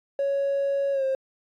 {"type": "tone with pitch glide", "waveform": "triangle", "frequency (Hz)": [556, 532.1], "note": ["C#5", "C5"], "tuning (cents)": [5, 29], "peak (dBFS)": -19, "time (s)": [0.19, 1.15], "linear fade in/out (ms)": 2, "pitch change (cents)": -76, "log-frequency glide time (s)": [0.92, 1.04], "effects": ["tanh soft clip ceiling -18 dBFS", "AAC 64 kbps"]}